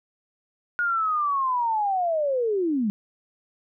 sine linear sweep, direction down, 1444 to 195.1 Hz, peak -21 dBFS, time 0.79-2.9 s, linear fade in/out 0 ms, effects none

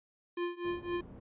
square tone with tremolo, 349.2 Hz, F4, in tune, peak -31 dBFS, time 0.37-1.01 s, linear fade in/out 5 ms, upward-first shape triangle, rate 3.9 Hz, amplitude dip 95%
white low-pass noise, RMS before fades -50 dBFS, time 0.64-1.2 s, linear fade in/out 10 ms, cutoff 300 Hz, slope 12 dB/octave
effects resampled to 8000 Hz

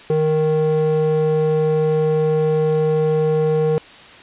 square tone with band-pass filter, 155.4 Hz, D#3, 2 cents flat, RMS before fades -17 dBFS, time 0.1-3.78 s, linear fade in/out 0 ms, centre 380 Hz, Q 9.9, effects white hiss -41 dBFS RMS until 4.22 s + resampled to 8000 Hz

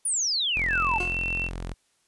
sine exponential sweep, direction down, 9956 to 840 Hz, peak -23 dBFS, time 0.05-0.98 s, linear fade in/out 5 ms
sawtooth tone, 43.65 Hz, F1, in tune, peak -28 dBFS, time 0.56-1.74 s, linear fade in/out 10 ms
sine tone with pitch glide, 2637 to 2696 Hz, E7 to E7, 0 to +38 cents, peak -26 dBFS, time 0.69-1.5 s, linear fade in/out 50 ms, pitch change +38 cents, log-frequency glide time 0.89-1.18 s
20% pulse tone with exponential decay, 360 Hz, F#4, 47 cents flat, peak -23 dBFS, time 1-1.23 s, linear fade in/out 2 ms, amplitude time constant 49 ms
effects white hiss -68 dBFS RMS until 2.07 s + resampled to 24000 Hz

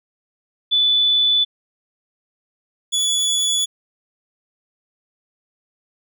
sine / 25% pulse tone pair in turn, 3483 / 3419 Hz, A7 / G#7, -18 / +50 cents, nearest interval unison, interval 32 cents, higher first, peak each -13 dBFS, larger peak neither, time 0.71-1.45 / 2.92-3.66 s, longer neither, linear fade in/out 20 ms, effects none

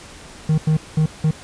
triangle tone bursts at uneven times, 156.1 Hz, D#3, 6 cents sharp, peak -11 dBFS, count 4, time 0.49-0.58 / 0.67-0.77 / 0.97-1.06 / 1.24-1.31 s, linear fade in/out 5 ms, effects pink hiss -40 dBFS RMS until 1.43 s + resampled to 22050 Hz

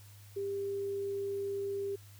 sine tone, 397.3 Hz, G4, 23 cents sharp, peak -33 dBFS, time 0.36-1.96 s, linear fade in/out 10 ms, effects added 101 Hz sine -52 dBFS peak until 2.19 s + white hiss -60 dBFS RMS until 2.19 s

